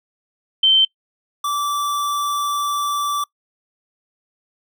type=tone pair in turn; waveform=sine / square; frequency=3106 / 1163.4 Hz; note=G7 / D6; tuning=-17 / -17 cents; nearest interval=octave + perfect fourth; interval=1700 cents; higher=first; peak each=-10 / -20 dBFS; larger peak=first; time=0.63-0.85 / 1.44-3.24 s; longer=second; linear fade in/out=5 ms; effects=noise-tail reverb RT60 0.1 s tail -23 dB re dry